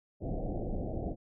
pink low-pass noise, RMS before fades -35 dBFS, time 0.2-1.16 s, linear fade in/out 50 ms, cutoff 750 Hz, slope 96 dB/octave, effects none

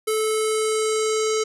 square tone with low-pass filter sweep, 435.4 Hz, A4, 18 cents flat, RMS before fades -22 dBFS, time 0.07-1.44 s, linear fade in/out 10 ms, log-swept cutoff 11000 to 6700 Hz, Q 3.5, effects none

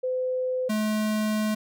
sine / square tone pair in turn, 510 / 214.4 Hz, C5 / A3, -44 / -45 cents, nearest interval octave + minor third, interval 1501 cents, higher first, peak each -24 dBFS, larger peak neither, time 0.03-0.69 / 0.69-1.55 s, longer second, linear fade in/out 10 ms, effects none

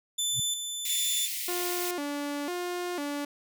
20% pulse tone with tremolo, 3520 Hz, A7, in tune, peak -21 dBFS, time 0.18-1.28 s, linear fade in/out 10 ms, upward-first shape square, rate 1.4 Hz, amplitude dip 50%
sine tone with exponential growth, 126.1 Hz, B2, 36 cents sharp, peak -29 dBFS, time 0.31-0.4 s, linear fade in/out 5 ms, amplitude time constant 19 ms
white high-pass noise, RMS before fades -34 dBFS, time 0.85-1.91 s, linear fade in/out 2 ms, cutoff 1900 Hz, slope 96 dB/octave
sawtooth tone with vibrato, 319.9 Hz, D#4, 48 cents sharp, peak -27 dBFS, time 1.48-3.25 s, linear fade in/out 5 ms, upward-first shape square, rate 1 Hz, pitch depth 180 cents each way
effects none

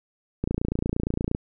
click train, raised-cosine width 3 ms, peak -12 dBFS, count 27, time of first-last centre 0.44-1.349 s, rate 28.6 Hz, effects none

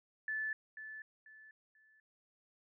sine tone with echo, 1743 Hz, A6, 17 cents flat, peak -35 dBFS, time 0.28-0.53 s, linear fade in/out 2 ms, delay 490 ms, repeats 3, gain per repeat -10 dB, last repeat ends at 2 s, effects none

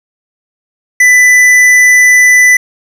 sine tone with tanh clipping, 1992 Hz, B6, 14 cents sharp, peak -4 dBFS, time 1-2.57 s, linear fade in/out 5 ms, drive 12 dB, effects none

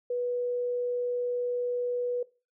sine tone, 489.4 Hz, B4, 16 cents flat, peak -27 dBFS, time 0.1-2.23 s, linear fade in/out 5 ms, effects noise-tail reverb RT60 0.3 s tail -19 dB re dry

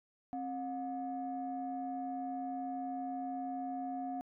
sine tone pair together, 266.5 / 720.8 Hz, C4 / F#5, +32 / -45 cents, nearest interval octave + perfect fourth, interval 1723 cents, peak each -39 / -38 dBFS, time 0.33-4.21 s, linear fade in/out 0 ms, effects tanh soft clip ceiling -30 dBFS

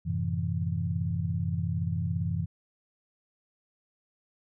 sine chord, F# half-diminished seventh, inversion none, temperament equal, 92.5 / 110 / 130.81 / 164.81 Hz, F#2 / A2 / C3 / E3, 0 / 0 / 0 / 0 cents, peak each -31 / -35 / -35 / -31 dBFS, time 0.05-2.46 s, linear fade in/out 20 ms, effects none

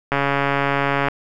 click train, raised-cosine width 0.5 ms, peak -4 dBFS, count 136, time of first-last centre 0.12-1.084 s, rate 140 Hz, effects none

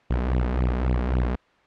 sawtooth tone with flanger, 62.2 Hz, B1, 13 cents sharp, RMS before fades -23 dBFS, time 0.1-1.36 s, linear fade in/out 10 ms, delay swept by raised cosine 0.27 to 4.97 ms, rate 3.7 Hz, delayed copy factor +0.9, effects white hiss -58 dBFS RMS until 1.66 s + low-pass 2000 Hz 12 dB/octave

